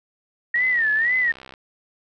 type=tone with vibrato; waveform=sine; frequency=1864.7 Hz; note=A#6; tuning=in tune; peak=-17 dBFS; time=0.54-1.32 s; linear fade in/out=5 ms; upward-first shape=sine; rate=2 Hz; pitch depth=150 cents each way
type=click train; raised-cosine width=0.3 ms; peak=-24 dBFS; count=65; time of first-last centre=0.56-1.539 s; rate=65.4 Hz
effects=none